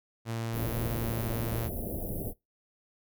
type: tone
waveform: sawtooth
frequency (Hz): 114.4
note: A#2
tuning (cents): -32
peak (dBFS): -28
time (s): 0.25-1.7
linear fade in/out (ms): 50
type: band-stop noise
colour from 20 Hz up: pink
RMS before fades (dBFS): -35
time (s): 0.52-2.34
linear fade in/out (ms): 50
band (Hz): 660 to 11000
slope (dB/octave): 48
effects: noise-tail reverb RT60 0.2 s tail -22 dB re dry